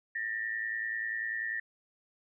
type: tone pair together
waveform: sine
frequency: 1787.8 / 1898 Hz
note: A6 / A#6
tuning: +27 / +31 cents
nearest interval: minor second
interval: 104 cents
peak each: -34 / -36 dBFS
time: 0.15-1.6 s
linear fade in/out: 5 ms
effects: none